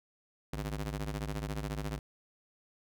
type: ring-modulated tone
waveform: sawtooth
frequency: 103.83 Hz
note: G#2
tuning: in tune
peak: -28 dBFS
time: 0.53-1.99 s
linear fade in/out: 5 ms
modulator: 44.8 Hz
effects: none